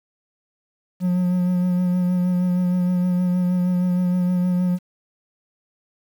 triangle tone with vibrato, 180 Hz, F#3, 47 cents flat, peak -15 dBFS, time 1-4.79 s, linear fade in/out 50 ms, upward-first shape sine, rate 6.4 Hz, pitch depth 20 cents each way, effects 8-bit

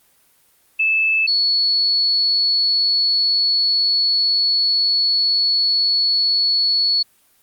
sine tone pair in turn, 2622 / 4402 Hz, E7 / C#8, -10 / -13 cents, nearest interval major sixth, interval 897 cents, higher second, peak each -14 dBFS, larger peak neither, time 0.79-1.27 / 1.27-7.03 s, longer second, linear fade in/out 10 ms, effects white hiss -57 dBFS RMS until 7.42 s + Opus 24 kbps

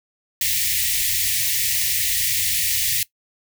white band-stop noise, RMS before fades -21 dBFS, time 0.41-3.03 s, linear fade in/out 2 ms, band 140 to 1800 Hz, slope 96 dB/octave, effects noise-tail reverb RT60 0.1 s tail -19 dB re dry

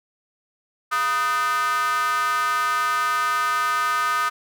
square tone with high-pass filter, 138.1 Hz, C#3, 6 cents flat, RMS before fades -22 dBFS, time 0.91-4.3 s, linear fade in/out 20 ms, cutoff 1300 Hz, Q 7.8, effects none

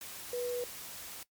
sine tone in noise, 488.6 Hz, B4, 19 cents flat, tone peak -32 dBFS, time 0.33-0.64 s, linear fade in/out 2 ms, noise white, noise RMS -45 dBFS, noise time 0.01-1.23 s, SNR +10 dB, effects noise-tail reverb RT60 0.1 s tail -18 dB re dry + MP3 96 kbps

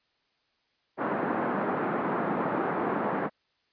pink band-pass noise, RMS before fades -29 dBFS, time 0.97-3.3 s, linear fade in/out 50 ms, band 190 to 1500 Hz, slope 24 dB/octave, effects white hiss -72 dBFS RMS until 3.72 s + resampled to 11025 Hz

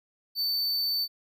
square tone, 4538 Hz, C#8, 40 cents sharp, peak -26 dBFS, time 0.35-1.08 s, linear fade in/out 50 ms, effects none

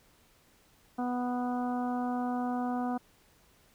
harmonic tone, 246.9 Hz, B3, in tune, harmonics 1 / 2 / 3 / 4 / 5 / 6, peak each -31 / -42 / -35 / -43 / -44 / -49 dBFS, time 0.98-2.98 s, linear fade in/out 10 ms, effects pink hiss -64 dBFS RMS until 3.74 s

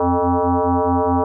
sine tone with frequency modulation, 261.6 Hz, C4, in tune, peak -14 dBFS, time 0-1.24 s, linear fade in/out 2 ms, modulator 176 Hz, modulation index 4.5, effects none

